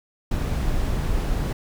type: noise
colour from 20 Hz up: brown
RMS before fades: -23 dBFS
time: 0.31-1.53 s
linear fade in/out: 5 ms
effects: none